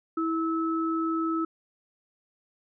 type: tone pair together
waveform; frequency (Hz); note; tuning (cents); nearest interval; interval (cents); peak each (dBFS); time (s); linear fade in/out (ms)
sine; 326.1 / 1300; E4 / E6; -19 / -24; 2 octaves; 2395; -26 / -30; 0.17-1.45; 5
effects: none